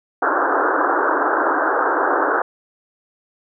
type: band-pass noise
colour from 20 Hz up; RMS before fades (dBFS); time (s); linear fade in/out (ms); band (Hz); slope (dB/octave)
white; -18; 0.22-2.42; 5; 280 to 1600; 96
effects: none